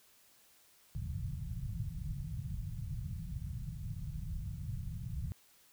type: low-pass noise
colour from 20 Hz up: white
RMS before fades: -40 dBFS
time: 0.95-5.32 s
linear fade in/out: 0 ms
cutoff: 160 Hz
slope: 48 dB/octave
effects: white hiss -65 dBFS RMS until 5.72 s